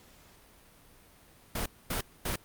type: noise bursts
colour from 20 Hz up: pink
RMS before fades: -32 dBFS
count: 3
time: 1.55-2.36 s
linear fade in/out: 5 ms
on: 110 ms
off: 240 ms
effects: pink hiss -58 dBFS RMS until 2.44 s + Opus 48 kbps